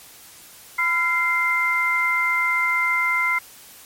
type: tone cluster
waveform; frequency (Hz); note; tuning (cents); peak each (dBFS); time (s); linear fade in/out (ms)
sine; 1005 / 1376 / 2089; B5 / F6 / C7; +30 / -26 / -3; -26 / -25 / -19; 0.78-3.39; 10
effects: white hiss -45 dBFS RMS until 3.85 s + MP3 64 kbps